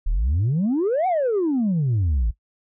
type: exponential two-way sweep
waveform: sine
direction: up then down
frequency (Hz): 33.7 to 772 to 50.1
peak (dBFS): -16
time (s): 0.06-2.31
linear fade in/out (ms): 10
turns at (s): 1.07
effects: noise-tail reverb RT60 0.1 s tail -17 dB re dry + tanh soft clip ceiling -16 dBFS

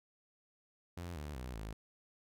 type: tone with pitch steps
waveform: sawtooth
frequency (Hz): 87 / 74.01 / 62.96 / 53.55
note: F2 / D2 / B1 / A1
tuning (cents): -6 / +14 / +34 / -46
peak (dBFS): -38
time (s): 0.97-1.73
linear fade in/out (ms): 5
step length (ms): 190
effects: none

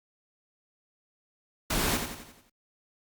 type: noise with echo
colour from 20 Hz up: pink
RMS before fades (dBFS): -28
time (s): 1.7-1.97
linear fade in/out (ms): 5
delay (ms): 88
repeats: 6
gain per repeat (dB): -6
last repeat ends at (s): 2.498
effects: Opus 48 kbps

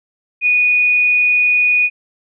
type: tone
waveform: sine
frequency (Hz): 2468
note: D#7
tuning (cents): -15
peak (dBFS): -10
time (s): 0.41-1.9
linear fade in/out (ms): 50
effects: none

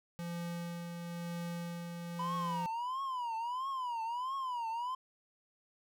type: tone with tremolo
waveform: square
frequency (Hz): 171.5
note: F3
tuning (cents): -31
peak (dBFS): -38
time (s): 0.19-2.66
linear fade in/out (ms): 0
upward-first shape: sine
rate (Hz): 1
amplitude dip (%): 35
type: tone with vibrato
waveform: triangle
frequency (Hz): 987.8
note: B5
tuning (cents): 0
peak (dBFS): -33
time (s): 2.19-4.95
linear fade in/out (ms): 5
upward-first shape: triangle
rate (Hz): 1.5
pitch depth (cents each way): 190
effects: none

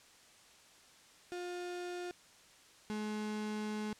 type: tone pair in turn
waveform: 35% pulse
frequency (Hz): 355 / 212.6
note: F4 / G#3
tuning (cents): +28 / +41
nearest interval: major sixth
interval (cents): 887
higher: first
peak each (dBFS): -38 / -35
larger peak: second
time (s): 1.32-2.11 / 2.9-3.93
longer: second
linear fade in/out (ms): 0
effects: white hiss -61 dBFS RMS until 3.99 s + low-pass 8000 Hz 12 dB/octave

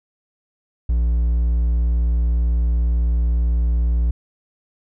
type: tone with hard clipping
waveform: triangle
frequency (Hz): 59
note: A#1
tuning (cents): +22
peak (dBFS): -16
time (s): 0.89-4.11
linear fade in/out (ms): 5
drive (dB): 6
effects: none

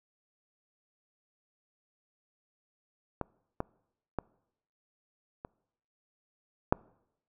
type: clicks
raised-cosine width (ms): 1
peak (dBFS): -18 / -17 / -17 / -26 / -8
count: 5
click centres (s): 3.213 / 3.604 / 4.187 / 5.449 / 6.725
effects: noise-tail reverb RT60 0.8 s tail -25 dB re dry

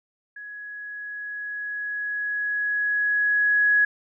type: tone with level ramp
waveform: sine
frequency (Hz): 1675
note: G#6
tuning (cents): +14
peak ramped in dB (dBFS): -36 to -15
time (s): 0.36-3.85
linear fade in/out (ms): 5
effects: none

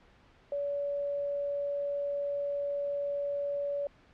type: tone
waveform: sine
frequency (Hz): 570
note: C#5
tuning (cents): +48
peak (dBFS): -30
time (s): 0.52-3.87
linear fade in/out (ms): 2
effects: pink hiss -61 dBFS RMS until 4.13 s + low-pass 3000 Hz 12 dB/octave

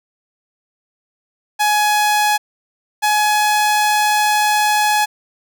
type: tone pair in turn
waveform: sawtooth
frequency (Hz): 840 / 843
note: G#5 / G#5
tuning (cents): +19 / +26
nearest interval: unison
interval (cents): 7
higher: second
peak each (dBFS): -9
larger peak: neither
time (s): 1.59-2.38 / 3.02-5.06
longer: second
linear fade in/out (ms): 20
effects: none

